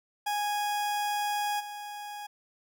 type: tone with level steps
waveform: 40% pulse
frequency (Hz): 828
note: G#5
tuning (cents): -5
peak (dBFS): -27 / -37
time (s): 0.26-2.27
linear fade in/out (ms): 10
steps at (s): 1.59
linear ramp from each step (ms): 20
effects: none